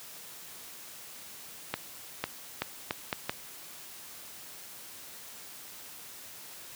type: accelerating click train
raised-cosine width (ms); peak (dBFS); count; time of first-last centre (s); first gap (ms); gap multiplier
0.3; -13; 6; 1.74-3.295; 500; 0.76
effects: white hiss -47 dBFS RMS until 6.75 s + high-pass 80 Hz 12 dB/octave